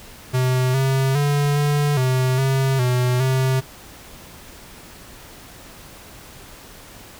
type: tone with pitch steps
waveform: square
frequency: 128 / 133.9 / 144.4 / 145.9 / 128.9 / 134.1 / 124.9 / 131.2 Hz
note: C3 / C3 / D3 / D3 / C3 / C3 / B2 / C3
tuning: -38 / +40 / -29 / -11 / -26 / +43 / +20 / +5 cents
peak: -17 dBFS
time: 0.33-3.61 s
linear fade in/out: 20 ms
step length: 410 ms
effects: pink hiss -42 dBFS RMS until 7.19 s